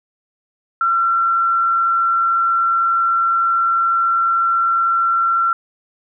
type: tone with frequency modulation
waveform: sine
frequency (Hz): 1359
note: F6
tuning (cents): -48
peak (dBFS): -13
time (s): 0.81-5.53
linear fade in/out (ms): 2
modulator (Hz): 91.7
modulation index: 0.31
effects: none